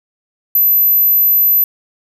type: tone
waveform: sine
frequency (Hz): 12050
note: F#9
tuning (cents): +30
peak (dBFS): -6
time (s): 0.55-1.64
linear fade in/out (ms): 2
effects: tanh soft clip ceiling -6 dBFS